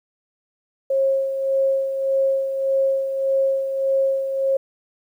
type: tone with tremolo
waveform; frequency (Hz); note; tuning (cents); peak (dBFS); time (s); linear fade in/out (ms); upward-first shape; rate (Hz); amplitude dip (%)
sine; 540; C#5; -45; -15; 0.9-4.57; 5; sine; 1.7; 55
effects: 9-bit